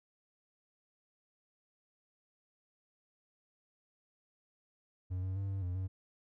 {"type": "tone with pitch steps", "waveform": "triangle", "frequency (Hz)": [91.8, 94, 98, 97.1, 89.6, 94.1], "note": ["F#2", "F#2", "G2", "G2", "F2", "F#2"], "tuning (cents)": [-13, 28, 0, -16, 45, 30], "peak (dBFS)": -32, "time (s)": [5.1, 5.88], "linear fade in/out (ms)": 20, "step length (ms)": 130, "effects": []}